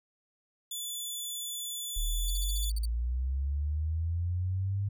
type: tone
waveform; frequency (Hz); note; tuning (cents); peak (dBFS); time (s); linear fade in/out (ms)
15% pulse; 3469; A7; -25; -28; 0.71-2.7; 5
type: linear sweep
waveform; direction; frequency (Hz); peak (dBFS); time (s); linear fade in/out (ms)
sine; up; 35.95 to 101.3; -28; 1.96-4.89; 10
type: tone bursts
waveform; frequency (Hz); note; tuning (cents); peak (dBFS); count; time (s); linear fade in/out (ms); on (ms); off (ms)
20% pulse; 4547; C#8; +43; -33; 9; 2.28-2.855; 2; 23; 46
effects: none